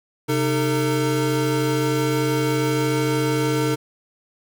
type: tone cluster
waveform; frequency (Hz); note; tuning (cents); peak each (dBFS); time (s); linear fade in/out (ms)
square; 132.3 / 306.6 / 449.9; C3 / D#4 / A4; +20 / -25 / +39; -24; 0.28-3.76; 20
effects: none